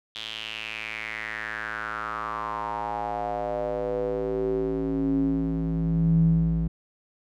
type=tone with band-pass filter sweep; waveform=square; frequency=55 Hz; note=A1; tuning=in tune; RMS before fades=-27 dBFS; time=0.15-6.68 s; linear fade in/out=10 ms; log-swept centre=3400 to 130 Hz; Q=5.4; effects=none